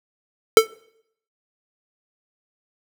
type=tone with exponential decay; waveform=square; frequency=444.5 Hz; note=A4; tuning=18 cents sharp; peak=-3 dBFS; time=0.57-0.67 s; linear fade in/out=1 ms; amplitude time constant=21 ms; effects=noise-tail reverb RT60 0.7 s tail -24 dB re dry